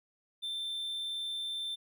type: tone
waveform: triangle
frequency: 3559 Hz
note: A7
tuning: 19 cents sharp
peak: -33 dBFS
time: 0.42-1.76 s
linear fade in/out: 20 ms
effects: none